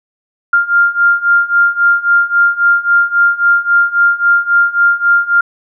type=beating tone pair; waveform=sine; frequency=1396.9 / 1400.6 Hz; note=F6 / F6; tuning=0 / +5 cents; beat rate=3.7 Hz; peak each=-12 / -10 dBFS; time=0.53-5.41 s; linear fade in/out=5 ms; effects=none